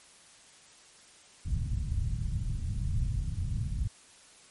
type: low-pass noise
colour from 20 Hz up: white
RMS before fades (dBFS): -31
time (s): 1.45-3.88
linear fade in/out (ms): 10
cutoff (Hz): 120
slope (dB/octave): 24
effects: white hiss -56 dBFS RMS until 4.5 s + MP3 48 kbps